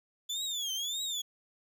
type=tone with vibrato; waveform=30% pulse; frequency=3446 Hz; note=A7; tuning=37 cents flat; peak=-30 dBFS; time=0.29-1.22 s; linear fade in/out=10 ms; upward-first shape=triangle; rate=1.7 Hz; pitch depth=200 cents each way; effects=none